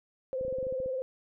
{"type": "tone with vibrato", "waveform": "sine", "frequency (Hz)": 520, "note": "C5", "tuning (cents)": -11, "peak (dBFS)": -30, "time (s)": [0.33, 1.02], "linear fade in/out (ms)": 0, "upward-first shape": "sine", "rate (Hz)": 20, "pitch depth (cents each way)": 54}
{"type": "clicks", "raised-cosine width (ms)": 3, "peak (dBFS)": -32, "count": 10, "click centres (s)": [0.411, 0.45, 0.481, 0.526, 0.585, 0.628, 0.668, 0.725, 0.802, 0.86]}
{"effects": []}